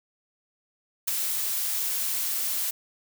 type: noise with ADSR envelope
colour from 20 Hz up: blue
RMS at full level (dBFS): -24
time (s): 1.07-2.71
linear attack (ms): 12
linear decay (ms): 16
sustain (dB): -4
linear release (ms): 8
effects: none